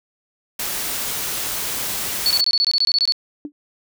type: noise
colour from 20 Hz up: white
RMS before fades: -25 dBFS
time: 0.59-2.41 s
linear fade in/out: 5 ms
type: tone bursts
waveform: sine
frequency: 4435 Hz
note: C#8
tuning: in tune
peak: -14 dBFS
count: 13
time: 2.26-3.122 s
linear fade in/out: 0 ms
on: 46 ms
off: 22 ms
type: tone with exponential decay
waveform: sine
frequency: 293.7 Hz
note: D4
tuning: in tune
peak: -22 dBFS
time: 3.45-3.52 s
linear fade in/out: 1 ms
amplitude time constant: 15 ms
effects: none